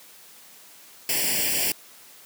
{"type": "noise with comb filter", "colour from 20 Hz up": "white", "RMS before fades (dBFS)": -24, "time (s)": [1.09, 1.72], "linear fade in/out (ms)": 2, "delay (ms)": 0.39, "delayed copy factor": 1, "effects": ["white hiss -49 dBFS RMS until 2.25 s", "high-pass 150 Hz 12 dB/octave"]}